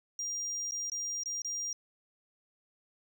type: tone with dropouts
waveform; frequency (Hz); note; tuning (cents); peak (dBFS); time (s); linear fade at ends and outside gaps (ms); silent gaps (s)
sine; 5700; F8; +34; -31; 0.19-1.73; 2; 0.711-0.72 / 0.899-0.918 / 1.235-1.258 / 1.42-1.447
effects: tanh soft clip ceiling -32 dBFS